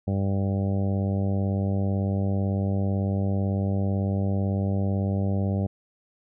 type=harmonic tone; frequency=98 Hz; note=G2; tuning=in tune; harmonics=1 / 2 / 3 / 4 / 5 / 6 / 7 / 8; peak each=-24 / -27 / -36 / -38 / -38 / -37 / -42 / -44 dBFS; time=0.07-5.67 s; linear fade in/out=10 ms; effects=none